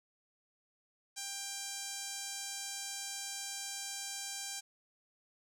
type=tone with band-pass filter; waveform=sawtooth; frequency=792 Hz; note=G5; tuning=18 cents sharp; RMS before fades=-42 dBFS; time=1.16-4.61 s; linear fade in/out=20 ms; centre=7000 Hz; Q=1.8; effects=none